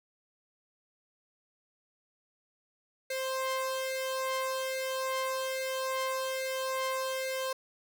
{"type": "tone pair together", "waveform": "sawtooth", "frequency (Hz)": [525.1, 1049], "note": ["C5", "C6"], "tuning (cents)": [6, 4], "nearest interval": "octave", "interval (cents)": 1198, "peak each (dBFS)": [-28, -35], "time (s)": [3.1, 7.53], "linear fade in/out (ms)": 5, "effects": []}